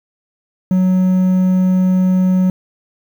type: tone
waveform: triangle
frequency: 185 Hz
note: F#3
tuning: in tune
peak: -8 dBFS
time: 0.71-2.5 s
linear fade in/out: 2 ms
effects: 7-bit